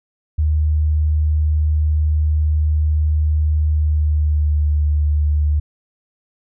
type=tone with pitch glide; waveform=sine; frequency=76.5 to 74.58 Hz; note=D#2 to D2; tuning=-29 to +27 cents; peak=-13 dBFS; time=0.38-5.6 s; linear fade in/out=10 ms; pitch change=-44 cents; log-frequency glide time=3.69-4.78 s; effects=none